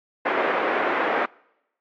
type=band-pass noise; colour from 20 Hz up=pink; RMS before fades=-23 dBFS; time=0.25-1.26 s; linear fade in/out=10 ms; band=340 to 2100 Hz; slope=24 dB/octave; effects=noise-tail reverb RT60 0.9 s tail -26 dB re dry + AAC 64 kbps